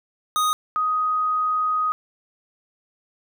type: tone pair in turn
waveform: square / sine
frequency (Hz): 1244.5 / 1251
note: D#6 / D#6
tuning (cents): 0 / +9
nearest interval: unison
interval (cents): 9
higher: second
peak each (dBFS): -19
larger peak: neither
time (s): 0.36-0.53 / 0.76-1.92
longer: second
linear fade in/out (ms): 0
effects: none